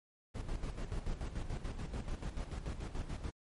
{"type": "noise with tremolo", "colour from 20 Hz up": "brown", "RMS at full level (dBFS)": -38, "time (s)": [0.34, 3.31], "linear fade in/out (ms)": 20, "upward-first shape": "square", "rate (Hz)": 6.9, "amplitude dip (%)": 60, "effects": ["MP3 48 kbps"]}